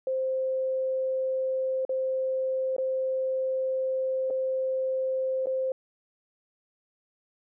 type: tone with dropouts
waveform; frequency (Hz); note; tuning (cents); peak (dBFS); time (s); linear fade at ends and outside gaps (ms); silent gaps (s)
sine; 523.3; C5; 0; -25; 0.07-5.72; 2; 1.851-1.893 / 2.765-2.782 / 4.302-4.306 / 5.459-5.469
effects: none